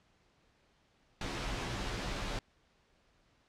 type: noise with comb filter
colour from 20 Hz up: pink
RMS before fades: -37 dBFS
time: 1.21-2.39 s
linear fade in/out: 2 ms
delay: 13 ms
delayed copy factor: -0.85
effects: pink hiss -70 dBFS RMS until 3.48 s + low-pass 5000 Hz 12 dB/octave